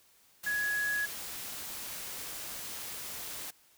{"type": "tone in noise", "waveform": "sine", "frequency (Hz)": 1676, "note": "G#6", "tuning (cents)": 15, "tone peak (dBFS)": -29, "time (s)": [0.46, 1.06], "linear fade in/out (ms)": 10, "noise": "white", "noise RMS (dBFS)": -41, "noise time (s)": [0.43, 3.51], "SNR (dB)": 9, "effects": ["white hiss -64 dBFS RMS until 3.77 s"]}